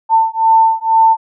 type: beating tone pair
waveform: sine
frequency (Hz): 894 / 896.1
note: A5 / A5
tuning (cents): +27 / +31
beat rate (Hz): 2.1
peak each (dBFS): -11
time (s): 0.09-1.17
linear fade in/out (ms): 50
effects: none